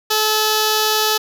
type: tone with notch filter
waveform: 5% pulse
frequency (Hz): 431.5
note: A4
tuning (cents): -34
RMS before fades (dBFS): -17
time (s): 0.1-1.18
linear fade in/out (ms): 10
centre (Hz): 2200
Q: 1.8
effects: none